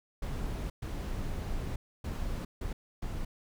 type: noise bursts at uneven times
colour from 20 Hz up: brown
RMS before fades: -35 dBFS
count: 5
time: 0.22-0.7 / 0.82-1.76 / 2.04-2.45 / 2.61-2.73 / 3.02-3.25 s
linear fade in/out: 5 ms
effects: none